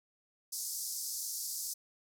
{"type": "band-pass noise", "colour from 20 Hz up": "pink", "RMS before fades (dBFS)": -39, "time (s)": [0.52, 1.74], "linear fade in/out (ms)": 10, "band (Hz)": [4900, 15000], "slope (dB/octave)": 48, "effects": []}